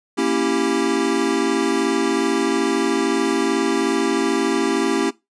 square chord, A# diminished seventh, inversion none, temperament equal with one note detuned, 233.1 / 276.1 / 329.6 / 392 Hz, A#3 / C#4 / E4 / G4, 0 / -7 / 0 / 0 cents, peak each -26 / -23 / -23 / -23 dBFS, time 0.17-5.11 s, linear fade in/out 20 ms, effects noise-tail reverb RT60 0.2 s tail -19 dB re dry + resampled to 22050 Hz

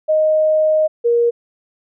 sine tone pair in turn, 622 / 471.9 Hz, D#5 / A#4, -1 / +21 cents, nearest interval perfect fourth, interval 478 cents, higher first, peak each -11 dBFS, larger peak neither, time 0.08-0.88 / 1.04-1.31 s, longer first, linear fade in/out 20 ms, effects none

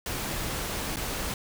pink noise with dropouts, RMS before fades -32 dBFS, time 0.06-1.34 s, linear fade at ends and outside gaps 2 ms, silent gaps 0.96-0.968 s, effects none

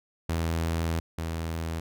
sawtooth tone pair in turn, 82.41 / 81.94 Hz, E2 / E2, 0 / -10 cents, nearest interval unison, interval 10 cents, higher first, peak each -22 / -26 dBFS, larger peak first, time 0.29-1 / 1.18-1.8 s, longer first, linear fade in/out 5 ms, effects none

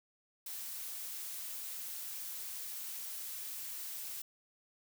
blue noise, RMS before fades -43 dBFS, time 0.46-4.22 s, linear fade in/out 5 ms, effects none

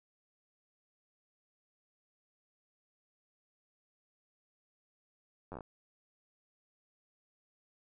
slowing click train, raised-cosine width 1 ms, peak -30 dBFS, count 7, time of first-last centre 5.52-5.608 s, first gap 10 ms, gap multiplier 1.15, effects none

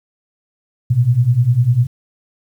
sine beating tone pair, 115.3 / 125.3 Hz, A#2 / B2, -19 / +25 cents, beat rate 10 Hz, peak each -15 / -12 dBFS, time 0.9-1.87 s, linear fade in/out 10 ms, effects 8-bit

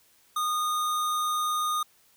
square tone, 1229 Hz, D#6, 22 cents flat, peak -26 dBFS, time 0.36-1.83 s, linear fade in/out 5 ms, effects white hiss -62 dBFS RMS until 2.16 s

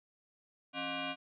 sine tone with frequency modulation, 1060 Hz, C6, 22 cents sharp, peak -35 dBFS, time 0.73-1.16 s, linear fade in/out 50 ms, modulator 444 Hz, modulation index 4.8, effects none

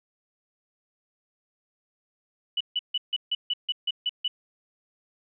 sine tone bursts, 2960 Hz, F#7, in tune, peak -23 dBFS, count 10, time 2.57-4.28 s, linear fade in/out 5 ms, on 36 ms, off 150 ms, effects none

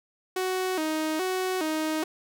sawtooth tone with vibrato, 341.1 Hz, F4, 41 cents flat, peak -22 dBFS, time 0.36-2.04 s, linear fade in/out 5 ms, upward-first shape square, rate 1.2 Hz, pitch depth 150 cents each way, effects none

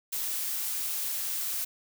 blue noise, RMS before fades -32 dBFS, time 0.12-1.65 s, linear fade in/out 10 ms, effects none

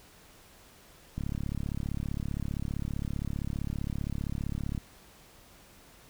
click train, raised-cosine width 5 ms, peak -21 dBFS, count 128, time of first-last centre 1.18-4.778 s, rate 35.3 Hz, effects pink hiss -56 dBFS RMS until 6.09 s

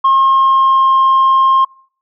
sine tone with pitch glide, 1074 to 1064.1 Hz, C6 to C6, +45 to +29 cents, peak -5 dBFS, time 0.04-1.65 s, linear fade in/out 10 ms, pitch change -16 cents, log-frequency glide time 0.18-0.97 s, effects noise-tail reverb RT60 0.5 s tail -26 dB re dry + tanh soft clip ceiling -5 dBFS

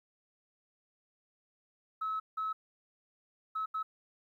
sine tone bursts at uneven times, 1293 Hz, E6, 34 cents flat, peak -31 dBFS, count 4, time 2.01-2.2 / 2.37-2.53 / 3.55-3.66 / 3.74-3.83 s, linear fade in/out 10 ms, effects tanh soft clip ceiling -28 dBFS + 12-bit

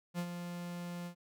45% pulse tone with ADSR envelope, 174.61 Hz, F3, in tune, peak -33 dBFS, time 0.14-1.15 s, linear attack 48 ms, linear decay 69 ms, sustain -7 dB, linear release 90 ms, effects none

